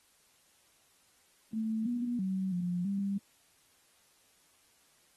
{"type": "tone with pitch steps", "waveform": "sine", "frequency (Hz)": [220.8, 241.5, 189.5, 177.1, 198.1], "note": ["A3", "B3", "F#3", "F3", "G3"], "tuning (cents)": [6, -39, 42, 24, 18], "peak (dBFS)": -30, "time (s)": [1.53, 3.18], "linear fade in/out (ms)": 5, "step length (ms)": 330, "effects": ["white hiss -67 dBFS RMS until 5.16 s", "AAC 32 kbps"]}